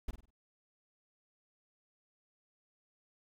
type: noise with echo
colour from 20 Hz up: brown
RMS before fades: -36 dBFS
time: 0.08-0.11 s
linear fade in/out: 5 ms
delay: 49 ms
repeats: 4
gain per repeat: -9 dB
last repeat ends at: 0.306 s
effects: none